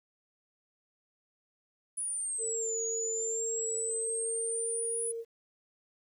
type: exponential two-way sweep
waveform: sine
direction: down then up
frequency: 9956 to 6710 to 9956 Hz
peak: -32 dBFS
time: 1.97-5.12 s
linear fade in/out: 10 ms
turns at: 2.83 s
type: tone with pitch glide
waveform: sine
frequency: 452.1 to 459.7 Hz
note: A4 to A#4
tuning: +47 to -24 cents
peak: -35 dBFS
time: 2.38-5.25 s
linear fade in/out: 50 ms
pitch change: +29 cents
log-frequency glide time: 3.58-5.11 s
effects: 11-bit